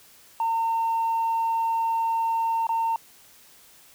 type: tone with dropouts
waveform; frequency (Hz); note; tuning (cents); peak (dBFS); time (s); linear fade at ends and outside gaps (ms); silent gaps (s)
sine; 910; A#5; -42; -20; 0.4-2.96; 2; 2.669-2.691
effects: tanh soft clip ceiling -19 dBFS + white hiss -53 dBFS RMS until 3.94 s